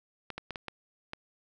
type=clicks; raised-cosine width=0.3 ms; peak=-21 dBFS; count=6; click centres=0.303 / 0.38 / 0.507 / 0.558 / 0.683 / 1.134 s; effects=none